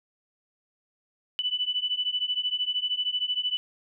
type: beating tone pair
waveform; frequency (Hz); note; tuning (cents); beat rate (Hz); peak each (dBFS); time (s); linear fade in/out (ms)
sine; 2975 / 2988; F#7 / F#7; +9 / +16; 13; -29 / -28; 1.39-3.57; 0
effects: none